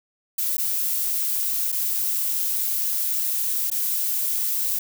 violet noise with dropouts, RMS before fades -24 dBFS, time 0.38-4.79 s, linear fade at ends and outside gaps 5 ms, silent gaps 0.57-0.58 / 1.719-1.724 / 3.702-3.714 s, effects none

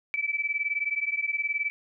sine beating tone pair, 2300 / 2319 Hz, D7 / D7, -37 / -22 cents, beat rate 19 Hz, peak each -29 dBFS, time 0.14-1.7 s, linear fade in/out 0 ms, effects none

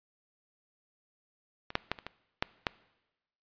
clicks, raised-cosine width 0.3 ms, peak -25 / -10 / -13 / -28 / -22 / -11 / -11 dBFS, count 7, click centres 1.704 / 1.754 / 1.916 / 1.988 / 2.066 / 2.425 / 2.668 s, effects noise-tail reverb RT60 1.0 s tail -21 dB re dry + resampled to 11025 Hz

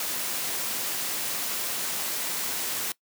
white noise, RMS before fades -30 dBFS, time 0-2.92 s, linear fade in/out 2 ms, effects noise-tail reverb RT60 0.1 s tail -21 dB re dry + high-pass 150 Hz 12 dB/octave

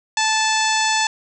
harmonic tone, 875 Hz, A5, 10 cents flat, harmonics 1 / 2 / 3 / 4 / 5 / 6 / 7 / 8 / 9, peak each -20 / -23 / -25 / -26 / -27 / -28 / -28 / -29 / -30 dBFS, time 0.17-1.07 s, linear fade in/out 2 ms, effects none

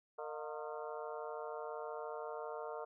harmonic tone with a mistuned harmonic, 152.9 Hz, D#3, 30 cents flat, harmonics 3 / 4 / 5 / 6 / 7 / 8 / 9, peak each -45 / -47 / -49 / -51 / -52 / -53 / -54 dBFS, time 0.18-2.85 s, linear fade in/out 10 ms, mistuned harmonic 5, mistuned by -110 cents, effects none

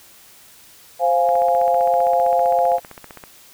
sine chord, F minor, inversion second, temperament equal, 523.3 / 698.5 / 830.6 Hz, C5 / F5 / Ab5, 0 / 0 / 0 cents, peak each -19 / -16 / -21 dBFS, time 0.99-2.8 s, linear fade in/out 50 ms
click train, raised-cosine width 0.5 ms, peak -21 dBFS, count 31, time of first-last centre 1.29-3.238 s, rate 15.4 Hz
effects white hiss -47 dBFS RMS until 3.53 s

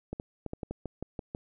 clicks, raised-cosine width 2 ms, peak -22 dBFS, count 10, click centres 0.13 / 0.199 / 0.463 / 0.534 / 0.632 / 0.71 / 0.857 / 1.026 / 1.192 / 1.349 s, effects none

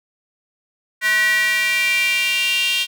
square tone with high-pass filter sweep, 213.9 Hz, A3, 49 cents flat, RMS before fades -18 dBFS, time 1.01-2.87 s, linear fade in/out 50 ms, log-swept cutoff 1800 to 3000 Hz, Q 6.4, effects none

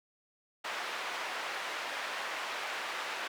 white band-pass noise, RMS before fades -38 dBFS, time 0.64-3.28 s, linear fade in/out 10 ms, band 600 to 2200 Hz, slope 12 dB/octave, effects none

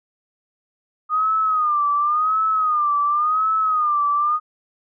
sine tone with vibrato, 1229 Hz, D#6, 22 cents flat, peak -16 dBFS, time 1.09-4.4 s, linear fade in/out 50 ms, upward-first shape sine, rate 0.92 Hz, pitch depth 100 cents each way, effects none

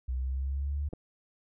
sine linear sweep, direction up, 62.5 to 73.42 Hz, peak -29 dBFS, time 0.08-0.89 s, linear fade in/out 10 ms
clicks, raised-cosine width 2 ms, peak -35 / -26 dBFS, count 2, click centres 0.929 / 0.935 s
effects none

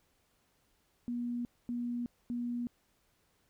sine tone bursts, 240.6 Hz, B3, 45 cents flat, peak -33 dBFS, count 3, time 1.08-2.67 s, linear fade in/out 0 ms, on 370 ms, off 240 ms, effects pink hiss -73 dBFS RMS until 3.49 s

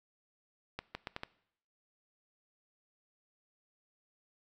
accelerating click train, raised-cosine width 0.3 ms, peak -22 dBFS, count 5, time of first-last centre 0.79-1.234 s, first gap 160 ms, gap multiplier 0.76, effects noise-tail reverb RT60 0.7 s tail -20 dB re dry

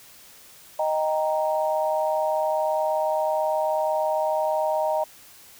sine chord, Eb major, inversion none, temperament equal, 622.3 / 784 / 932.3 Hz, Eb5 / G5 / Bb5, 0 / 0 / 0 cents, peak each -23 / -28 / -27 dBFS, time 0.79-5.04 s, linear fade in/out 5 ms, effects white hiss -49 dBFS RMS until 5.59 s

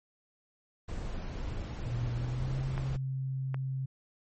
brown noise, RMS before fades -37 dBFS, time 0.88-2.97 s, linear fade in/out 10 ms
sine tone with pitch glide, 119.7 to 132.82 Hz, A#2 to C3, +46 to +26 cents, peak -31 dBFS, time 1.85-3.86 s, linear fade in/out 10 ms, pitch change +180 cents, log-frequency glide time 2.16-2.56 s
clicks, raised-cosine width 0.5 ms, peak -24 dBFS, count 2, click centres 2.779 / 3.544 s
effects MP3 32 kbps

